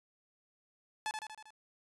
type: tone with echo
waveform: sawtooth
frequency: 864 Hz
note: A5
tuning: 32 cents flat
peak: -30 dBFS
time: 1.06-1.11 s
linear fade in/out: 0 ms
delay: 79 ms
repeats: 5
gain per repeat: -4 dB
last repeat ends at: 1.505 s
effects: resampled to 24000 Hz